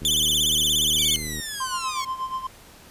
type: click train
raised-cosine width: 3 ms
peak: -23 dBFS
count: 107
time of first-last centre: 0.02-1.398 s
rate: 76.9 Hz
type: tone with vibrato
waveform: sawtooth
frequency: 3277 Hz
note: G#7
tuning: 24 cents flat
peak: -16 dBFS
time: 0.05-1.16 s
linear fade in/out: 0 ms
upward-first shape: sine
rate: 17 Hz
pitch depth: 160 cents each way
type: linear sweep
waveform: 10% pulse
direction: down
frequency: 2349 to 1075 Hz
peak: -21 dBFS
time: 0.98-2.05 s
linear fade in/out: 5 ms
type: tone with tremolo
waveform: triangle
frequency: 1043 Hz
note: C6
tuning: 6 cents flat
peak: -22 dBFS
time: 1.6-2.47 s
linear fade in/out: 5 ms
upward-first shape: sine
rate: 8.3 Hz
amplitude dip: 75%
effects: pink hiss -48 dBFS RMS until 2.9 s + resampled to 32000 Hz